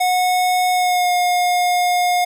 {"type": "tone with pitch glide", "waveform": "square", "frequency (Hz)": [730, 715.4], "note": ["F#5", "F5"], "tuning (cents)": [-24, 41], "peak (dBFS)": -15, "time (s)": [0, 2.25], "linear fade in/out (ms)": 10, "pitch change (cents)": -35, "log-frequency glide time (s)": [0.72, 1.12], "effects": []}